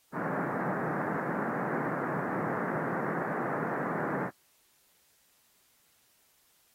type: band-pass noise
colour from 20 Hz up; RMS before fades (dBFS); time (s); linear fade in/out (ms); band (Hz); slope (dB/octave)
pink; -33; 0.12-4.31; 50; 140 to 1800; 48
effects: white hiss -67 dBFS RMS until 6.74 s + AAC 48 kbps